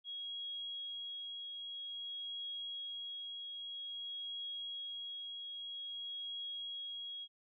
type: tone with tremolo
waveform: sine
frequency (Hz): 3301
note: G#7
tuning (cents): -11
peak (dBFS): -40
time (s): 0.04-7.28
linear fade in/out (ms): 50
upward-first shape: triangle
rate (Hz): 0.51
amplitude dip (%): 30
effects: none